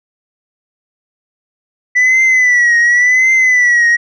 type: tone with vibrato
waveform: sine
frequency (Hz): 1975.5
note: B6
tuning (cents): 0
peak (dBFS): -4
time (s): 1.95-3.97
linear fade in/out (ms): 20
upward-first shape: triangle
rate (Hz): 0.91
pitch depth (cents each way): 94
effects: tanh soft clip ceiling -6 dBFS